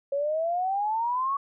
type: exponential sweep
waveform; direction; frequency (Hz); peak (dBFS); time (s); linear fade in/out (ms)
sine; up; 550 to 1130; -24; 0.12-1.37; 5
effects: none